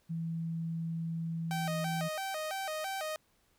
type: tone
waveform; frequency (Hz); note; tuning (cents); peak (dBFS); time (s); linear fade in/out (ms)
sine; 164.81; E3; 0; -33; 0.09-2.09; 20
type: tone with vibrato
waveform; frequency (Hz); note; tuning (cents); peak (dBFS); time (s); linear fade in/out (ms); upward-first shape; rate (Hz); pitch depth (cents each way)
sawtooth; 694; F5; -11; -31; 1.51-3.16; 0; square; 3; 190
effects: pink hiss -71 dBFS RMS until 3.58 s